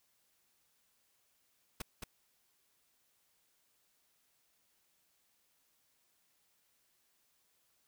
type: noise with echo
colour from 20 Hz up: pink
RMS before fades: -40 dBFS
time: 1.8-1.82 s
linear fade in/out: 5 ms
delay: 220 ms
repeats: 1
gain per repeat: -3 dB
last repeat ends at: 2.04 s
effects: white hiss -75 dBFS RMS until 7.87 s